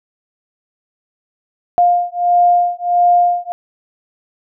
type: beating tone pair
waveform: sine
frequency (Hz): 704 / 705.5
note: F5 / F5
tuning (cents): +14 / +17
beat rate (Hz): 1.5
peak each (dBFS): -13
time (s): 1.78-3.52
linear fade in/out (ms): 0
effects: none